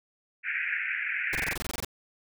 white band-pass noise, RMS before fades -31 dBFS, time 0.43-1.56 s, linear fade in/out 50 ms, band 1500 to 2500 Hz, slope 96 dB/octave
pink noise bursts, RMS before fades -33 dBFS, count 12, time 1.33-1.847 s, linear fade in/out 0 ms, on 22 ms, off 23 ms
effects none

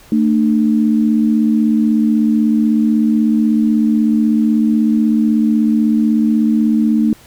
sine tone pair together, 223.7 / 299.9 Hz, A3 / D4, +29 / +36 cents, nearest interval perfect fourth, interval 507 cents, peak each -11 / -16 dBFS, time 0.12-7.13 s, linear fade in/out 2 ms, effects pink hiss -44 dBFS RMS until 7.26 s

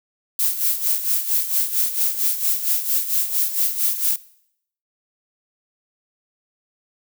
violet noise with tremolo, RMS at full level -18 dBFS, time 0.39-4.16 s, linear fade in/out 2 ms, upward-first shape sine, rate 4.4 Hz, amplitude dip 70%, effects noise-tail reverb RT60 0.7 s tail -20 dB re dry

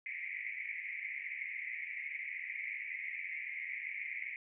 white band-pass noise, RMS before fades -42 dBFS, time 0.06-4.36 s, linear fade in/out 2 ms, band 2000 to 2300 Hz, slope 96 dB/octave, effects none

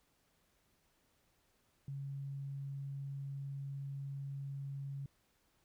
sine tone, 138.59 Hz, C#3, in tune, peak -40 dBFS, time 1.88-5.06 s, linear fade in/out 2 ms, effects pink hiss -75 dBFS RMS until 5.64 s

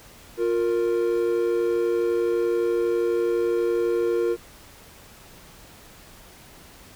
triangle tone pair together, 353.2 / 465.2 Hz, F4 / A#4, +20 / -4 cents, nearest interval perfect fourth, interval 476 cents, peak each -21 dBFS, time 0.37-4.37 s, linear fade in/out 50 ms, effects pink hiss -48 dBFS RMS until 6.95 s

